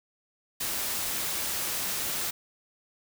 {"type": "noise", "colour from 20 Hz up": "white", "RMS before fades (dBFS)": -31, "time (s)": [0.6, 2.31], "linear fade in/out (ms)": 10, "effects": []}